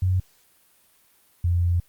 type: tone pair in turn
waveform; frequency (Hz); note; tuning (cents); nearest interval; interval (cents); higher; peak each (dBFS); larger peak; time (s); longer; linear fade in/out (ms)
sine; 92.5 / 87.03; F#2 / F2; 0 / -6; minor second; 106; first; -18; neither; 0.02-0.2 / 1.44-1.8; second; 5
effects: white hiss -60 dBFS RMS until 1.88 s + Opus 48 kbps